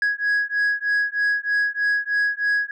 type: beating tone pair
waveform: sine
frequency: 1661.2 / 1664.4 Hz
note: G#6 / G#6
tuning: 0 / +3 cents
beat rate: 3.2 Hz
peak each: -20 dBFS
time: 0.02-2.71 s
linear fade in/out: 2 ms
effects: tanh soft clip ceiling -16 dBFS